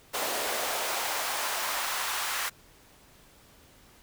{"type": "noise with high-pass filter sweep", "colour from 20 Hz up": "pink", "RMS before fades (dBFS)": -31, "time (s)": [0.13, 2.5], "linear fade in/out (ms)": 20, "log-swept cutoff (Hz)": [520, 1200], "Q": 1.4, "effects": ["pink hiss -57 dBFS RMS until 4.02 s"]}